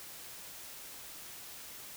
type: silence
effects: white hiss -48 dBFS RMS until 1.96 s